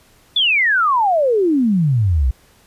sine exponential sweep, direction down, 3542 to 58.8 Hz, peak -12 dBFS, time 0.36-2.31 s, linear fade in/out 5 ms, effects pink hiss -52 dBFS RMS until 2.66 s + resampled to 32000 Hz

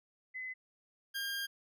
sine / 20% pulse tone pair in turn, 2028 / 1608.8 Hz, B6 / G6, +45 / +44 cents, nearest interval major third, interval 401 cents, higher first, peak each -39 / -31 dBFS, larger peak second, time 0.34-0.54 / 1.14-1.47 s, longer second, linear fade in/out 20 ms, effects none

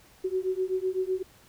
sine beating tone pair, 370 / 377.9 Hz, F#4 / F#4, 0 / +37 cents, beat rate 7.9 Hz, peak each -29 dBFS, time 0.24-1.23 s, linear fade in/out 10 ms, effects pink hiss -57 dBFS RMS until 1.48 s

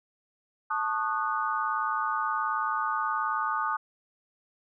sine chord, D# half-diminished seventh, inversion second, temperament equal with one note detuned, 880 / 1108.7 / 1227.4 / 1480 Hz, A5 / C#6 / D#6 / F#6, 0 / 0 / -24 / 0 cents, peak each -32 / -34 / -29 / -34 dBFS, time 0.7-3.77 s, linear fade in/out 10 ms, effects none

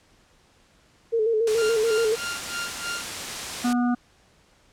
sine tone with vibrato, 445.8 Hz, A4, 23 cents sharp, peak -19 dBFS, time 1.12-2.16 s, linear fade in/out 20 ms, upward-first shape square, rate 7 Hz, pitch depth 54 cents each way
white noise, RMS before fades -31 dBFS, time 1.47-3.73 s, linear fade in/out 2 ms
sawtooth tone with tremolo, 1396.9 Hz, F6, in tune, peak -24 dBFS, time 1.58-3.09 s, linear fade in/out 0 ms, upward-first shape sine, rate 3.2 Hz, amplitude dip 95%
harmonic tone, 243.7 Hz, B3, 23 cents flat, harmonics 1 / 3 / 5 / 6, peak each -20 / -30 / -34 / -36 dBFS, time 3.64-3.95 s, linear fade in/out 10 ms
effects pink hiss -59 dBFS RMS until 4.72 s + low-pass 8000 Hz 12 dB/octave

